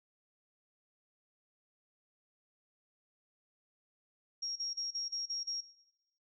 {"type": "tone bursts", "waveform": "sine", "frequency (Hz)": 5588, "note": "F8", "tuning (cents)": 0, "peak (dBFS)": -35, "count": 7, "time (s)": [4.42, 5.61], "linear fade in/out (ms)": 10, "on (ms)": 140, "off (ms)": 35, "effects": ["noise-tail reverb RT60 1.0 s tail -17 dB re dry"]}